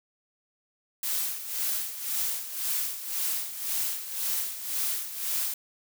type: noise with tremolo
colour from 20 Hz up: blue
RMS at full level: -28 dBFS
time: 1.03-5.54 s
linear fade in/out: 2 ms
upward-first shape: sine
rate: 1.9 Hz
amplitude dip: 70%
effects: none